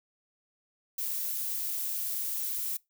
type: noise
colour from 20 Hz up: violet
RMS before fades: -33 dBFS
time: 0.98-2.77 s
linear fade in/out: 5 ms
effects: noise-tail reverb RT60 0.2 s tail -23 dB re dry